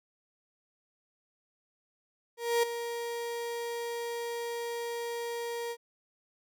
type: tone with ADSR envelope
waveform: 35% pulse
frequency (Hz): 470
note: A#4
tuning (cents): +14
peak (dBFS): -21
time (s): 2.37-5.77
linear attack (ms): 260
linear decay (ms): 8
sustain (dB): -11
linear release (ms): 60
effects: none